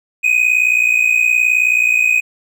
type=tone pair together; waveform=triangle; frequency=2473 / 2532 Hz; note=D#7 / D#7; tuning=-11 / +30 cents; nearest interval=unison; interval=41 cents; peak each=-12 dBFS; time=0.23-2.21 s; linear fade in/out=20 ms; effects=none